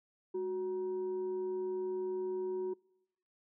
sine tone with frequency modulation, 370 Hz, F#4, in tune, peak -33 dBFS, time 0.34-2.74 s, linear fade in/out 10 ms, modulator 577 Hz, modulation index 0.27, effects noise-tail reverb RT60 0.9 s tail -26 dB re dry

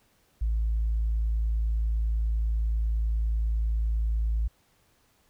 sine tone, 55 Hz, A1, in tune, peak -22 dBFS, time 0.41-4.48 s, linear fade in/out 10 ms, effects tanh soft clip ceiling -20 dBFS + pink hiss -66 dBFS RMS until 5.29 s

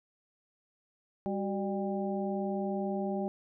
harmonic tone with a mistuned harmonic, 198.9 Hz, G3, 25 cents sharp, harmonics 1 / 2 / 3 / 4, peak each -33 / -36 / -38 / -39 dBFS, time 1.26-3.28 s, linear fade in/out 0 ms, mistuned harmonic 2, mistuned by -94 cents, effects none

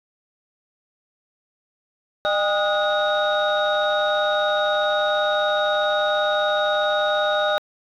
sine tone cluster, 608 / 805 / 1245 / 1454 / 3758 Hz, D#5 / G5 / D#6 / F#6 / A#7, -40 / +46 / +1 / -31 / +13 cents, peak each -20 / -25 / -27 / -25 / -26 dBFS, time 2.25-7.58 s, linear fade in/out 0 ms, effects tanh soft clip ceiling -11 dBFS

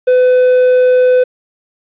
triangle tone, 504 Hz, B4, 35 cents sharp, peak -4 dBFS, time 0.07-1.24 s, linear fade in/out 10 ms, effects resampled to 8000 Hz + 7-bit

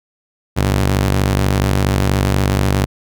sawtooth ring-modulated tone, 96.7 Hz, G2, 23 cents flat, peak -6 dBFS, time 0.56-2.86 s, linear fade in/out 20 ms, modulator 26.2 Hz, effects none

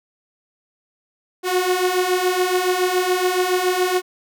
sawtooth beating tone pair, 360.6 / 367.7 Hz, F#4 / F#4, -45 / -11 cents, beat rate 7.1 Hz, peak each -18 / -15 dBFS, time 1.43-4.02 s, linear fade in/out 50 ms, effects none

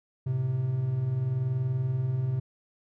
triangle tone pair together, 109.32 / 130 Hz, A2 / C3, -11 / -11 cents, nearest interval minor third, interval 300 cents, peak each -32 / -24 dBFS, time 0.26-2.4 s, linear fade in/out 10 ms, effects none

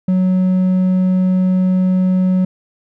sine tone with hard clipping, 185 Hz, F#3, in tune, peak -12 dBFS, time 0.08-2.45 s, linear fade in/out 5 ms, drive 3 dB, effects none

